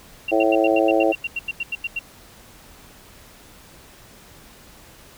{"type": "tone bursts", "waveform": "sine", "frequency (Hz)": 2752, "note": "F7", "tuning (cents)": -26, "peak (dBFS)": -22, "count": 15, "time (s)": [0.28, 1.992], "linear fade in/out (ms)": 5, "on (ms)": 32, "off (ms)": 88}
{"type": "harmonic tone", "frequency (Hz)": 110, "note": "A2", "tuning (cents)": 0, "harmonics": [3, 4, 5, 6, 7], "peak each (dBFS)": [-20, -24, -20, -22, -24], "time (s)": [0.31, 1.13], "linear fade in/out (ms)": 20}
{"effects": ["pink hiss -47 dBFS RMS until 5.17 s"]}